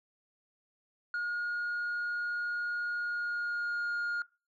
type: tone with pitch glide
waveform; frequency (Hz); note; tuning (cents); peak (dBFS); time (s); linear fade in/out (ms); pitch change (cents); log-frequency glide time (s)
sine; 1433 to 1420.6; F6 to F6; +44 to +29; -28; 1.14-4.22; 2; -15; 2.96-3.95
effects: noise-tail reverb RT60 0.3 s tail -23 dB re dry + tanh soft clip ceiling -30 dBFS